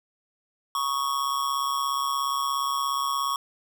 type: tone with amplitude modulation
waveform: square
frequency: 1109 Hz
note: C#6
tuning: in tune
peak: -22 dBFS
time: 0.75-3.36 s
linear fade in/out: 2 ms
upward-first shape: sine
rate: 137 Hz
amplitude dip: 70%
effects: none